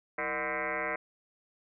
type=tone with frequency modulation; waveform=sine; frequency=1300 Hz; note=E6; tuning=24 cents flat; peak=-30 dBFS; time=0.18-0.96 s; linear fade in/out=5 ms; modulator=139 Hz; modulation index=6.5; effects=none

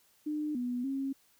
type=tone with pitch steps; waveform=sine; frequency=301.6 / 245.8 / 271.2 Hz; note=D4 / B3 / C#4; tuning=+46 / -8 / -38 cents; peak=-31 dBFS; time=0.26-1.13 s; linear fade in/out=10 ms; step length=290 ms; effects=white hiss -67 dBFS RMS until 1.39 s

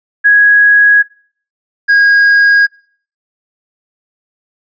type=tone pair in turn; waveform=sine / triangle; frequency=1661.2 / 1638.3 Hz; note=G#6 / G#6; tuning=0 / -24 cents; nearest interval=unison; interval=24 cents; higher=first; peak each=-3 dBFS; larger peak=neither; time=0.24-1.03 / 1.88-2.67 s; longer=neither; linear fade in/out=20 ms; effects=noise-tail reverb RT60 0.5 s tail -23 dB re dry + resampled to 16000 Hz

